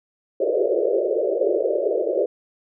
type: band-pass noise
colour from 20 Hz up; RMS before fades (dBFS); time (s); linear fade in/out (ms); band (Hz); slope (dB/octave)
white; -21; 0.4-2.26; 5; 350 to 610; 96
effects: none